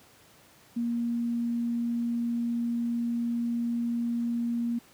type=tone; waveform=sine; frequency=235.7 Hz; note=A#3; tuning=19 cents sharp; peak=-26 dBFS; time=0.76-4.79 s; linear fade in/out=10 ms; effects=pink hiss -57 dBFS RMS until 4.93 s + high-pass 100 Hz 12 dB/octave